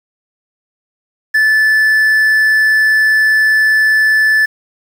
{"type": "tone with quantisation", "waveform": "triangle", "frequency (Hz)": 1745, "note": "A6", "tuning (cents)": -15, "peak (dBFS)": -6, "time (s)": [1.34, 4.46], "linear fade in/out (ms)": 10, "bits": 6, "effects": []}